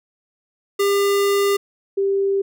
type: tone pair in turn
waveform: square / sine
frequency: 400.6 / 393.5 Hz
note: G4 / G4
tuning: +38 / +7 cents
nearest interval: unison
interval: 31 cents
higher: first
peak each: -16 dBFS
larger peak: neither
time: 0.79-1.57 / 1.97-2.42 s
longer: first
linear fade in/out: 10 ms
effects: none